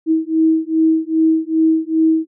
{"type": "beating tone pair", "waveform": "sine", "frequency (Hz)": [319.3, 321.8], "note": ["D#4", "E4"], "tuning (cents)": [45, -42], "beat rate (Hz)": 2.5, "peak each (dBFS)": -15, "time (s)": [0.06, 2.27], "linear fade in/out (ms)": 50, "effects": []}